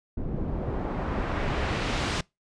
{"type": "noise with low-pass filter sweep", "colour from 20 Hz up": "pink", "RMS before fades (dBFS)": -29, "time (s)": [0.17, 2.21], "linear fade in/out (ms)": 5, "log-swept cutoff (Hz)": [330, 6100], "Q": 0.71, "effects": ["noise-tail reverb RT60 0.2 s tail -24 dB re dry", "resampled to 22050 Hz"]}